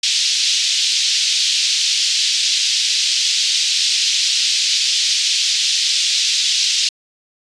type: band-pass noise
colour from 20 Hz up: white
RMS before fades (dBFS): -17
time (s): 0.03-6.89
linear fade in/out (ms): 5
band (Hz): 3000 to 5500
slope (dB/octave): 24
effects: resampled to 22050 Hz